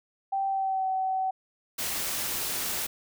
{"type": "tone with pitch glide", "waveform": "sine", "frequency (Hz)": [780, 758.7], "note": ["G5", "F#5"], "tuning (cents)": [-9, 43], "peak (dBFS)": -25, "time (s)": [0.32, 1.31], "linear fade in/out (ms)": 10, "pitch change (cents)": -48, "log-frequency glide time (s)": [0.47, 0.87]}
{"type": "noise", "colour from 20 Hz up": "white", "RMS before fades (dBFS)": -31, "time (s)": [1.78, 2.87], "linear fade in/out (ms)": 10}
{"effects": []}